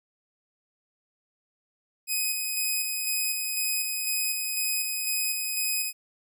5% pulse tone with tremolo, 2515 Hz, D#7, 18 cents sharp, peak -16 dBFS, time 2.07-5.93 s, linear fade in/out 50 ms, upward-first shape square, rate 2 Hz, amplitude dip 30%, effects none

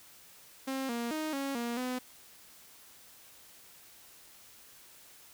sawtooth tone with pitch steps, 266.7 / 235.7 / 311.2 / 275.3 / 236.7 / 252.3 Hz, C4 / A#3 / D#4 / C#4 / A#3 / B3, +33 / +19 / 0 / -12 / +27 / +37 cents, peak -29 dBFS, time 0.67-1.99 s, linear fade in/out 10 ms, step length 220 ms, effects white hiss -56 dBFS RMS until 5.33 s

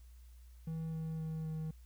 triangle tone with pitch steps, 161.4 / 160.19 / 158.99 / 157.8 Hz, E3 / E3 / D#3 / D#3, -36 / -49 / +38 / +25 cents, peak -35 dBFS, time 0.67-1.71 s, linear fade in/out 5 ms, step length 260 ms, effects added 60 Hz sine -53 dBFS peak until 1.85 s + white hiss -71 dBFS RMS until 1.85 s

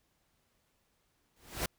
pink noise with exponential growth, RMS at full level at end -30 dBFS, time 1.36-1.66 s, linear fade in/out 5 ms, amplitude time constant 64 ms, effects pink hiss -75 dBFS RMS until 1.78 s

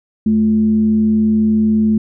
sine tone with frequency modulation, 217 Hz, A3, 24 cents flat, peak -10 dBFS, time 0.26-1.98 s, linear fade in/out 5 ms, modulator 134 Hz, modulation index 0.28, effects none

